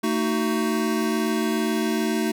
square chord, D# diminished, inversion second, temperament just, 224 / 311.1 / 373.4 Hz, A3 / D#4 / F#4, +31 / 0 / +16 cents, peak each -25 / -27 / -28 dBFS, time 0.03-2.32 s, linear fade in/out 10 ms, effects none

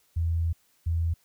sine tone pair in turn, 83.1 / 83.1 Hz, E2 / E2, +15 / +15 cents, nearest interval unison, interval 0 cents, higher neither, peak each -23 dBFS, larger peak neither, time 0.16-0.53 / 0.86-1.14 s, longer first, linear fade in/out 10 ms, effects white hiss -66 dBFS RMS until 1.24 s

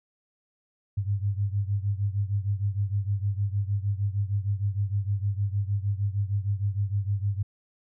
sine beating tone pair, 98.7 / 105.2 Hz, G2 / G#2, +12 / +23 cents, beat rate 6.5 Hz, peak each -26 / -29 dBFS, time 0.97-7.43 s, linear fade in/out 10 ms, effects none

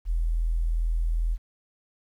sine tone, 41.2 Hz, E1, in tune, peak -22 dBFS, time 0.05-1.38 s, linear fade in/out 50 ms, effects 10-bit

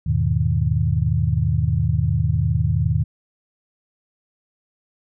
sine chord, E major seventh, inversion none, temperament equal with one note detuned, 81.04 / 103.83 / 123.47 / 155.56 Hz, E2 / G#2 / B2 / D#3, -29 / 0 / 0 / 0 cents, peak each -22 dBFS, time 0.06-3.04 s, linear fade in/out 10 ms, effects none

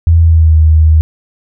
sine tone with pitch glide, 82.9 to 78.66 Hz, E2 to D#2, +10 to +19 cents, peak -3 dBFS, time 0.07-1.01 s, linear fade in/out 0 ms, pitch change -91 cents, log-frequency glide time 0.2-0.56 s, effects none

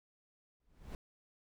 brown noise with exponential growth, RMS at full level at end -41 dBFS, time 0.6-0.95 s, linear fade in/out 1 ms, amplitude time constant 75 ms, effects none

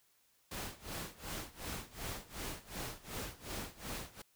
pink noise with tremolo, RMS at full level -41 dBFS, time 0.51-4.22 s, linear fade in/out 5 ms, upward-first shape sine, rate 2.7 Hz, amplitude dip 90%, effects white hiss -72 dBFS RMS until 4.35 s

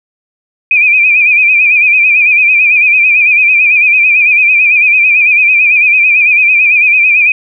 sine tone with vibrato, 2439 Hz, D#7, 35 cents flat, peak -4 dBFS, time 0.71-7.32 s, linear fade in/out 2 ms, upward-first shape sine, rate 9 Hz, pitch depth 75 cents each way, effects none

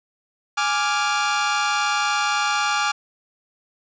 sawtooth chord, D diminished, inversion second, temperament equal, 830.6 / 1174.7 / 1396.9 Hz, Ab5 / D6 / F6, 0 / 0 / 0 cents, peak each -20 dBFS, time 0.57-2.92 s, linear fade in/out 10 ms, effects resampled to 16000 Hz + 8-bit

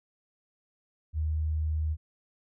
sine tone, 77.78 Hz, D#2, in tune, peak -26 dBFS, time 1.13-1.97 s, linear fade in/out 50 ms, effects none

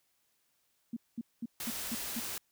sine tone bursts, 232.7 Hz, A#3, 3 cents flat, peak -34 dBFS, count 6, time 0.93-2.196 s, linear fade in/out 5 ms, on 36 ms, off 210 ms
white noise, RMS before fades -39 dBFS, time 1.6-2.38 s, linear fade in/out 2 ms
effects white hiss -75 dBFS RMS until 2.51 s

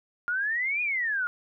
sine exponential two-way sweep, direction up then down, 1400 to 2484 to 1400 Hz, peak -25 dBFS, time 0.28-1.27 s, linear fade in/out 0 ms, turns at 0.82 s, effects none

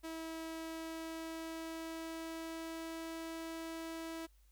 sawtooth tone with pitch glide, 324.2 to 326.8 Hz, E4 to E4, -29 to -15 cents, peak -38 dBFS, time 0.03-4.27 s, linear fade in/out 20 ms, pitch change +14 cents, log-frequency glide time 0.48-3.13 s, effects added 50 Hz sine -63 dBFS peak until 4.51 s + white hiss -75 dBFS RMS until 4.51 s

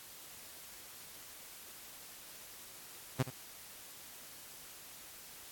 sawtooth tone with echo, 129.6 Hz, C3, 16 cents flat, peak -24 dBFS, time 3.19-3.23 s, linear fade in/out 10 ms, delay 75 ms, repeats 1, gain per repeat -13 dB, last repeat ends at 3.305 s, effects white hiss -52 dBFS RMS until 5.51 s + AAC 64 kbps

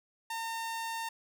sawtooth tone, 910 Hz, A#5, 42 cents flat, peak -31 dBFS, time 0.3-1.09 s, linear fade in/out 5 ms, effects none

